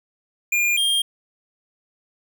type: tone pair in turn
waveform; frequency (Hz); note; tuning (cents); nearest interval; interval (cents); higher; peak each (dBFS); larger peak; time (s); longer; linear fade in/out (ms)
square; 2411 / 3212; D7 / G7; +45 / +41; perfect fourth; 496; second; -18; neither; 0.52-0.77 / 0.77-1.02; neither; 5
effects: none